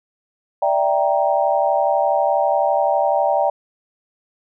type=chord; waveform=sine; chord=E half-diminished seventh; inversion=third; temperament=equal with one note detuned; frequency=587.3 / 659.3 / 784 / 935.6 Hz; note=D5 / E5 / G5 / Bb5; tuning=0 / 0 / 0 / +6 cents; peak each=-19 / -21 / -19 / -23 dBFS; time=0.62-3.5 s; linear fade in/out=5 ms; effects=none